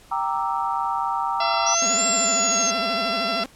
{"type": "chord", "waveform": "sine", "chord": "E half-diminished seventh", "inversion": "first", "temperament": "equal", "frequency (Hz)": [784, 932.3, 1174.7, 1318.5], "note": ["G5", "Bb5", "D6", "E6"], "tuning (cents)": [0, 0, 0, 0], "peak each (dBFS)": [-27, -25, -28, -30], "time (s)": [0.11, 1.75], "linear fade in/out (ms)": 10}
{"type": "harmonic tone", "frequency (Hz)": 676, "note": "E5", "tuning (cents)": 43, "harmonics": [1, 2, 3, 4, 5, 6, 7, 8], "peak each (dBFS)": [-26, -27, -35, -31, -33, -34, -33, -34], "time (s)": [1.4, 3.44], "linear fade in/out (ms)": 5}
{"type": "linear two-way sweep", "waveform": "sine", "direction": "up then down", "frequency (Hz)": [5690, 7520, 6310], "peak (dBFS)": -20, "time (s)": [1.66, 2.71], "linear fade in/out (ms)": 10, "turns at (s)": 2.07}
{"type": "tone with vibrato", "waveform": "sawtooth", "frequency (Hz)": 228.6, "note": "A#3", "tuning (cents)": -34, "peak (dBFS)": -26, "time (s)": [1.82, 3.46], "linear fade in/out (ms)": 2, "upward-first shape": "sine", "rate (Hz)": 13, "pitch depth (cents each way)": 290}
{"effects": ["pink hiss -51 dBFS RMS until 3.55 s", "low-pass 12000 Hz 12 dB/octave"]}